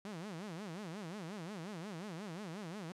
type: tone with vibrato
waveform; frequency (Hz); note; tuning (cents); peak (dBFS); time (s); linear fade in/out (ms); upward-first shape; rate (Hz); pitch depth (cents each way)
sawtooth; 185; F#3; 0; -39; 0.05-2.92; 0; sine; 5.6; 270
effects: low-pass 9000 Hz 12 dB/octave